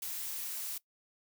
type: noise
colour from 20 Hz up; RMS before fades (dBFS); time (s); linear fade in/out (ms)
blue; -39; 0.02-0.78; 5
effects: noise-tail reverb RT60 0.1 s tail -20 dB re dry